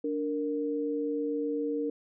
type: tone pair together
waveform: sine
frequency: 292 / 463.5 Hz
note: D4 / A#4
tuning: -10 / -10 cents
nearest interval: minor sixth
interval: 800 cents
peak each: -31 / -31 dBFS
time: 0.04-1.9 s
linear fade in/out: 5 ms
effects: none